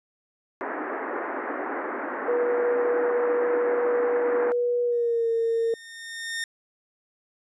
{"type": "band-pass noise", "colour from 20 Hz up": "pink", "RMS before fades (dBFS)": -31, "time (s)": [0.61, 4.52], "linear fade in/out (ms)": 0, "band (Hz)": [270, 1900], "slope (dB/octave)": 48}
{"type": "tone with pitch glide", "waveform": "sine", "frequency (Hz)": [484.3, 457.9], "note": ["B4", "A#4"], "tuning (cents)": [-34, -31], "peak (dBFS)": -21, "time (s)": [2.28, 5.74], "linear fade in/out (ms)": 2, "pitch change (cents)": -97, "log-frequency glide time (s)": [4.83, 5.29]}
{"type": "tone with exponential growth", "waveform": "sawtooth", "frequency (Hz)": 1829, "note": "A#6", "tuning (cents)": -33, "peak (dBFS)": -23, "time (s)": [4.92, 6.44], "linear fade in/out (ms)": 2, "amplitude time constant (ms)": 330}
{"effects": ["resampled to 24000 Hz"]}